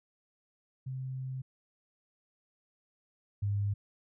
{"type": "tone pair in turn", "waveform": "sine", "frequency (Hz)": [130.81, 101.39], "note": ["C3", "G#2"], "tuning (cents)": [0, -41], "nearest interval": "major third", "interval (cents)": 441, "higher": "first", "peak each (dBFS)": [-35, -28], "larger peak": "second", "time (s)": [[0.86, 1.42], [3.42, 3.74]], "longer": "first", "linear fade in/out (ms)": 10, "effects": []}